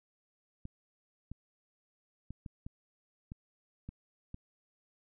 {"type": "clicks", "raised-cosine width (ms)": 5, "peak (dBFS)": -30, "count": 8, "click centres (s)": [0.654, 1.316, 2.306, 2.462, 2.665, 3.319, 3.89, 4.344], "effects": []}